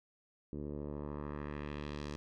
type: tone with low-pass filter sweep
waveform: 10% pulse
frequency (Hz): 73.42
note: D2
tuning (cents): 0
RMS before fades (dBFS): -42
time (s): 0.53-2.16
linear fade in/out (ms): 0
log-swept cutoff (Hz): 350 to 6100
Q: 1.3
effects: none